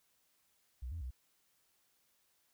sine tone with pitch steps, 62.5 / 82.7 / 63.4 Hz, B1 / E2 / B1, +21 / +6 / +46 cents, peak -38 dBFS, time 0.82-1.108 s, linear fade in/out 10 ms, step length 96 ms, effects tanh soft clip ceiling -36 dBFS + white hiss -75 dBFS RMS until 2.53 s

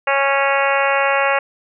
harmonic tone, 276.2 Hz, C#4, 6 cents flat, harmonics 2 / 3 / 4 / 5 / 6 / 7 / 8 / 9 / 10, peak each -19 / -21 / -22 / -23 / -24 / -24 / -25 / -26 / -26 dBFS, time 0.07-1.39 s, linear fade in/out 5 ms, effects none

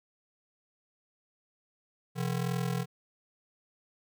square ring-modulated tone, 150 Hz, D3, 37 cents sharp, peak -27 dBFS, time 2.15-2.86 s, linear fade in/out 50 ms, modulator 21.1 Hz, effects none

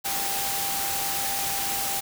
sine tone in noise, 791 Hz, G5, 15 cents sharp, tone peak -33 dBFS, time 0.04-2.01 s, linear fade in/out 20 ms, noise white, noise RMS -28 dBFS, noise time 0.04-2.01 s, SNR -8 dB, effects none

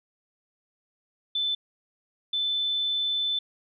sine tone bursts at uneven times, 3520 Hz, A7, in tune, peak -24 dBFS, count 2, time 1.35-1.55 / 2.33-3.39 s, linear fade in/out 5 ms, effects none

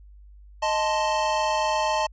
square chord, A diminished, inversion second, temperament equal, 622.3 / 880 / 1046.5 Hz, Eb5 / A5 / C6, 0 / 0 / 0 cents, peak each -27 / -25 / -30 dBFS, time 0.62-2.07 s, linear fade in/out 10 ms, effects added 50 Hz sine -45 dBFS peak until 2.12 s + resampled to 16000 Hz

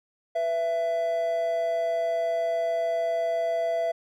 triangle tone pair together, 493.9 / 666.6 Hz, B4 / E5, 0 / +19 cents, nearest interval perfect fourth, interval 519 cents, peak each -32 / -22 dBFS, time 0.35-3.92 s, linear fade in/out 10 ms, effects none

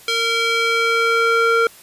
square tone with band-pass filter sweep, 460 Hz, A#4, 23 cents flat, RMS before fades -17 dBFS, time 0.08-1.67 s, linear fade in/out 2 ms, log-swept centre 3400 to 1200 Hz, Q 1.3, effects white hiss -44 dBFS RMS until 1.82 s + resampled to 32000 Hz

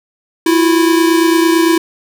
square tone pair together, 329.6 / 358.5 Hz, E4 / F4, 0 / +45 cents, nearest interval minor second, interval 145 cents, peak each -10 / -16 dBFS, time 0.46-1.78 s, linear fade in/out 5 ms, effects none

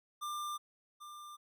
square tone with echo, 1193 Hz, D6, 27 cents sharp, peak -38 dBFS, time 0.21-0.58 s, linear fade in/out 20 ms, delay 790 ms, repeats 1, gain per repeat -10 dB, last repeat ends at 1.37 s, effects none

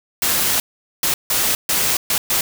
white noise bursts at uneven times, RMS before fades -18 dBFS, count 6, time 0.22-0.6 / 1.03-1.14 / 1.3-1.55 / 1.69-1.97 / 2.1-2.18 / 2.3-2.41 s, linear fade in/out 2 ms, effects none

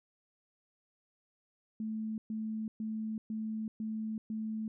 sine tone bursts, 218.7 Hz, A3, 10 cents flat, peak -34 dBFS, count 6, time 1.8-4.68 s, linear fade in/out 2 ms, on 380 ms, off 120 ms, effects none

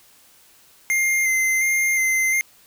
square tone with vibrato, 2093 Hz, C7, in tune, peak -18 dBFS, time 0.9-2.41 s, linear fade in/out 0 ms, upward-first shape square, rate 1.4 Hz, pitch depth 17 cents each way, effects white hiss -53 dBFS RMS until 2.66 s

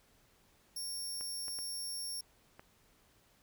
20% pulse tone, 5500 Hz, F8, 27 cents flat, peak -33 dBFS, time 0.76-2.21 s, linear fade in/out 5 ms
clicks, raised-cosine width 0.5 ms, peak -35 dBFS, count 4, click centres 1.21 / 1.482 / 1.588 / 2.595 s
effects pink hiss -68 dBFS RMS until 3.42 s

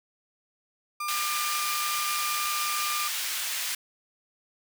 35% pulse tone, 1200 Hz, D6, 37 cents sharp, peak -28 dBFS, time 1-3.08 s, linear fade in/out 5 ms
pink high-pass noise, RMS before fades -31 dBFS, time 1.08-3.75 s, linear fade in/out 5 ms, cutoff 2100 Hz, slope 12 dB/octave
effects none

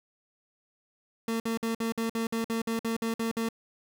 30% pulse tone bursts, 227.2 Hz, A#3, 44 cents flat, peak -25 dBFS, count 13, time 1.28-3.488 s, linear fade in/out 2 ms, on 120 ms, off 54 ms, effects none

